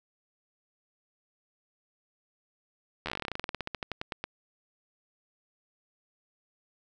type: slowing click train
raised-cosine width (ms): 0.3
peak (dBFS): -17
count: 26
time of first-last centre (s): 3.06-4.24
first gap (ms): 12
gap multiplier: 1.1
effects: none